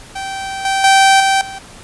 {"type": "tone with level steps", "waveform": "sawtooth", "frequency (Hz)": 777, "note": "G5", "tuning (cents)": -16, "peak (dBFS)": [-18, -10, -3, -7, -23], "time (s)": [0.15, 1.59], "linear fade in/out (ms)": 10, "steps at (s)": [0.65, 0.84, 1.2, 1.41], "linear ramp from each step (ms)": 2, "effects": ["pink hiss -38 dBFS RMS until 1.83 s", "resampled to 24000 Hz"]}